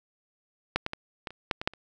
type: clicks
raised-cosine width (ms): 0.3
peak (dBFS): -8 / -14 / -17 / -18 / -29 / -9 / -18 / -8 / -30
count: 9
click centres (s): 0.76 / 0.864 / 0.934 / 1.272 / 1.306 / 1.512 / 1.615 / 1.675 / 1.736
effects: none